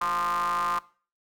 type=ring-modulated tone; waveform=square; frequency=84.9 Hz; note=F2; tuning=48 cents flat; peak=-23 dBFS; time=0.01-0.79 s; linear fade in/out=5 ms; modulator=1130 Hz; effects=noise-tail reverb RT60 0.4 s tail -19 dB re dry